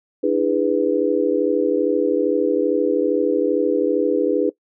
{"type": "chord", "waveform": "sine", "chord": "E dominant seventh", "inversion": "third", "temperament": "just", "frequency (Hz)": [296.7, 329.6, 412, 494.4], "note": ["D4", "E4", "G#4", "B4"], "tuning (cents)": [18, 0, -14, 2], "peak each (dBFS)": [-21, -23, -21, -20], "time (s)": [0.23, 4.5], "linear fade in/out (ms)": 10, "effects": ["noise-tail reverb RT60 0.1 s tail -19 dB re dry"]}